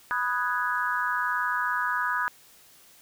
sine chord, G# minor seventh, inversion first, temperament equal, 987.8 / 1244.5 / 1480 / 1661.2 Hz, B5 / D#6 / F#6 / G#6, 0 / 0 / 0 / 0 cents, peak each -30 dBFS, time 0.11-2.28 s, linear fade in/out 0 ms, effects white hiss -55 dBFS RMS until 3.01 s

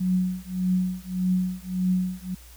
sine tone with tremolo, 183.8 Hz, F#3, 11 cents flat, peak -18 dBFS, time 0-2.35 s, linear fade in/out 10 ms, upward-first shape triangle, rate 1.7 Hz, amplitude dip 100%, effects added 60 Hz sine -46 dBFS peak until 2.56 s + white hiss -51 dBFS RMS until 2.56 s

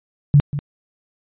sine tone with echo, 143.9 Hz, D3, 35 cents flat, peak -7 dBFS, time 0.34-0.4 s, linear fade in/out 0 ms, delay 190 ms, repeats 1, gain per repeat -13 dB, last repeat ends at 0.59 s, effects resampled to 8000 Hz

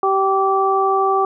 harmonic tone, 387.4 Hz, G4, 20 cents flat, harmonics 1 / 2 / 3, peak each -18 / -18 / -18 dBFS, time 0.03-1.25 s, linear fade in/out 2 ms, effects none

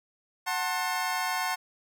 25% pulse chord, F# diminished, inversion none, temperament just, 740 / 888 / 1065.6 Hz, F#5 / A5 / C6, 0 / +16 / +31 cents, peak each -28 / -29 / -29 dBFS, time 0.46-1.56 s, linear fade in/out 20 ms, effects none

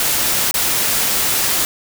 white noise with dropouts, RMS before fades -17 dBFS, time 0-1.65 s, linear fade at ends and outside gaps 1 ms, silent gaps 0.511-0.541 s, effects none

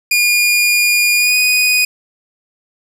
sawtooth tone with pitch glide, 2430 to 2481 Hz, D#7 to D#7, -42 to -6 cents, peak -7 dBFS, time 0.11-1.85 s, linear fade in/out 5 ms, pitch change +36 cents, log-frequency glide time 1.17-1.35 s, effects none

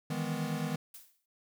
square chord, E major seventh, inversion third, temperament equal with one note detuned, 155.56 / 164.81 / 205.1 / 246.9 Hz, D#3 / E3 / G#3 / B3, 0 / 0 / -21 / 0 cents, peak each -37 / -39 / -40 / -39 dBFS, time 0.1-0.76 s, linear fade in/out 5 ms
blue noise with exponential decay, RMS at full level -46 dBFS, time 0.94-1.26 s, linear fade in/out 5 ms, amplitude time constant 69 ms
effects none

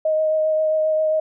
sine tone with vibrato, 625 Hz, D#5, 8 cents sharp, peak -16 dBFS, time 0.05-1.2 s, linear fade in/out 5 ms, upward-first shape triangle, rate 7.5 Hz, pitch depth 15 cents each way, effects none

